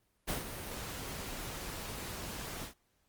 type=noise with ADSR envelope; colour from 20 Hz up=pink; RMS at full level=-33 dBFS; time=0.27-2.74 s; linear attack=22 ms; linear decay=140 ms; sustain=-9 dB; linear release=110 ms; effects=pink hiss -75 dBFS RMS until 3.08 s + Opus 32 kbps